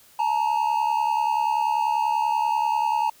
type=tone pair together; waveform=triangle; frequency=862 / 932.3 Hz; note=A5 / A#5; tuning=-36 / 0 cents; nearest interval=minor second; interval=136 cents; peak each=-21 dBFS; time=0.19-3.1 s; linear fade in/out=5 ms; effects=white hiss -54 dBFS RMS until 3.2 s